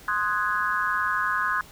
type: chord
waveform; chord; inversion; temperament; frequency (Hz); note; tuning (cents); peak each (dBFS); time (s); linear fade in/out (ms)
sine; Ab dominant seventh; first; equal with one note detuned; 1046.5 / 1248.8 / 1480 / 1661.2; C6 / Eb6 / Gb6 / Ab6; 0 / +6 / 0 / 0; -28; 0.08-1.61; 2
effects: pink hiss -48 dBFS RMS until 1.71 s